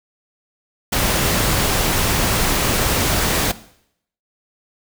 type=noise; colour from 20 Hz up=pink; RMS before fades=-18 dBFS; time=0.92-3.52 s; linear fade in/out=10 ms; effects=noise-tail reverb RT60 0.7 s tail -17 dB re dry